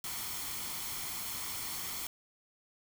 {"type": "noise with comb filter", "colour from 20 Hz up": "white", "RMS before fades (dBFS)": -39, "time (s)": [0.04, 2.07], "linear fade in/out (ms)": 2, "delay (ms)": 0.92, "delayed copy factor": 0.5, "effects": []}